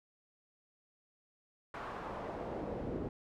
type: noise with band-pass filter sweep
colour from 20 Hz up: brown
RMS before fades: -41 dBFS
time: 1.74-3.09 s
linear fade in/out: 2 ms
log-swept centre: 1200 to 340 Hz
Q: 1.3
effects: none